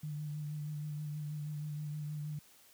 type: tone with vibrato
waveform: sine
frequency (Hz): 149.9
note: D3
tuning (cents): +36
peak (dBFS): -37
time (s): 0.03-2.39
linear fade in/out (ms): 5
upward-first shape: sine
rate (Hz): 6.3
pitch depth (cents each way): 27
effects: white hiss -62 dBFS RMS until 2.73 s + high-pass 60 Hz 12 dB/octave